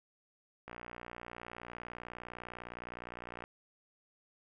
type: click train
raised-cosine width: 0.5 ms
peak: -29 dBFS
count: 166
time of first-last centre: 0.68-3.439 s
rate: 59.8 Hz
effects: none